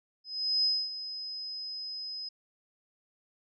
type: tone with ADSR envelope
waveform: sine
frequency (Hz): 5060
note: D#8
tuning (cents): +28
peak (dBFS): -23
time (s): 0.24-2.29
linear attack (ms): 400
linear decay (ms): 250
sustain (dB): -13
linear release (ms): 7
effects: none